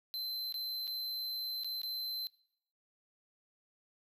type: tone with dropouts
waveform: square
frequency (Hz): 4082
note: C8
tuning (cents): -44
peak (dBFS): -37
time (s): 0.14-2.27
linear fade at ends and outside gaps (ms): 0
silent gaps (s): 0.524-0.542 / 0.871-0.877 / 1.635-1.645 / 1.817-1.833
effects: noise-tail reverb RT60 0.7 s tail -21 dB re dry